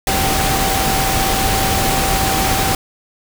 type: tone in noise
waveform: sine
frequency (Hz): 774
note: G5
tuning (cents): -22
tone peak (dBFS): -20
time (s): 0.07-2.75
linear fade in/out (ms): 2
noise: pink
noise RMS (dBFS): -17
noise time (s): 0.07-2.75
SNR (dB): -6
effects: none